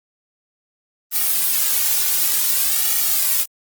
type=noise with flanger; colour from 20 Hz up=blue; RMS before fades=-18 dBFS; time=1.11-3.46 s; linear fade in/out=50 ms; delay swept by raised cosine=1.9 to 3.1 ms; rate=0.55 Hz; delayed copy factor=-0.8; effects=Opus 24 kbps